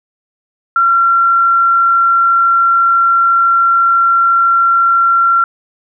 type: tone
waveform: sine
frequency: 1367 Hz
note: F6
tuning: 37 cents flat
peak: -7 dBFS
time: 0.76-5.44 s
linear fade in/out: 2 ms
effects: none